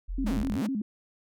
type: tone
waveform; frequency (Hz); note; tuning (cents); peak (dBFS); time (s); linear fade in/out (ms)
sine; 43.02; F1; -25; -30; 0.08-0.44; 20
type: tone with vibrato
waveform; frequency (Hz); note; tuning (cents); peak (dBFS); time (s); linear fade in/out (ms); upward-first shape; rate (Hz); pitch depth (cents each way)
sine; 237.6; A#3; +33; -27; 0.18-0.82; 5; square; 7.9; 220
type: exponential two-way sweep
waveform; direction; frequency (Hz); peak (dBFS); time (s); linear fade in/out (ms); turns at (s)
sawtooth; down then up; 340 to 32.73 to 340; -29; 0.26-0.67; 10; 0.49
effects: none